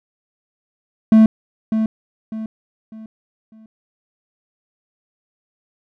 triangle tone with echo, 220 Hz, A3, in tune, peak -4 dBFS, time 1.12-1.26 s, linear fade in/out 2 ms, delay 600 ms, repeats 4, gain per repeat -9 dB, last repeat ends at 3.66 s, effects none

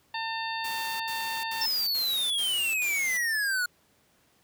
harmonic tone, 900 Hz, A5, 39 cents sharp, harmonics 1 / 2 / 3 / 4 / 5, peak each -33 / -36 / -38 / -39 / -40 dBFS, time 0.14-1.66 s, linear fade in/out 5 ms
white noise bursts, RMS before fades -40 dBFS, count 6, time 0.64-3.175 s, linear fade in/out 5 ms, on 360 ms, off 75 ms
square exponential sweep, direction down, 5390 to 1430 Hz, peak -26 dBFS, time 1.61-3.66 s, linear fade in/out 5 ms
effects pink hiss -65 dBFS RMS until 4.43 s + high-pass 80 Hz 12 dB/octave

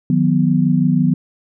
sine chord, B major, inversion first, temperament equal with one note detuned, 155.56 / 181.92 / 246.9 Hz, D#3 / F#3 / B3, 0 / -29 / 0 cents, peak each -16 dBFS, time 0.1-1.14 s, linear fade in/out 2 ms, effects none

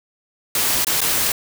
white noise with dropouts, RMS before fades -19 dBFS, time 0.55-1.32 s, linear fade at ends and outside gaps 2 ms, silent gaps 0.847-0.868 / 1.006-1.015 s, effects none

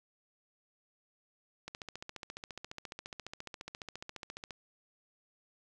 click train, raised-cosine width 0.2 ms, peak -25 dBFS, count 42, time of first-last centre 1.68-4.508 s, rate 14.5 Hz, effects none

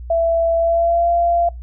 sine tone with pitch glide, 666 to 687.5 Hz, E5 to F5, +18 to -27 cents, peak -13 dBFS, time 0.1-1.49 s, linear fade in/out 5 ms, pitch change +55 cents, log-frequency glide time 0.57-1.1 s, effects noise-tail reverb RT60 0.2 s tail -24 dB re dry + added 60 Hz sine -29 dBFS peak until 1.62 s

